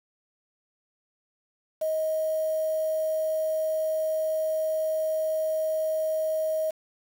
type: tone with quantisation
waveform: sine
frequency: 629 Hz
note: D#5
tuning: 19 cents sharp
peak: -24 dBFS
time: 1.81-6.71 s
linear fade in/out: 10 ms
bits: 7
effects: none